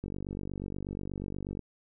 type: click train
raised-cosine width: 3 ms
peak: -24 dBFS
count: 76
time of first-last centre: 0.04-1.593 s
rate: 48.3 Hz
effects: none